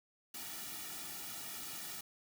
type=noise with comb filter; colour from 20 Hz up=white; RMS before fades=-45 dBFS; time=0.34-2.01 s; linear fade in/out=5 ms; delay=1.9 ms; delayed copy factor=-0.85; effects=none